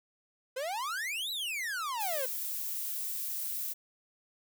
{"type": "exponential two-way sweep", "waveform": "45% pulse", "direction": "up then down", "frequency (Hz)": [493.9, 4039, 493.9], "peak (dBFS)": -33, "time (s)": [0.56, 2.26], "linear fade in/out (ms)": 10, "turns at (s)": 1.31}
{"type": "noise", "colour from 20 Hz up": "violet", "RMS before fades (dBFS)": -36, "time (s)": [1.99, 3.74], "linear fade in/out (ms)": 20}
{"effects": []}